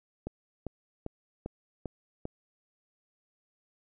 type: click train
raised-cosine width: 2 ms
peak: -22 dBFS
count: 6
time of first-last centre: 0.27-2.254 s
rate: 2.52 Hz
effects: none